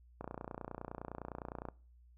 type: click train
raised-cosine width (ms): 1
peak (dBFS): -28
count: 45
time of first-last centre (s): 0.21-1.687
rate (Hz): 29.8
effects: noise-tail reverb RT60 0.4 s tail -22 dB re dry + added 60 Hz sine -59 dBFS peak until 2.17 s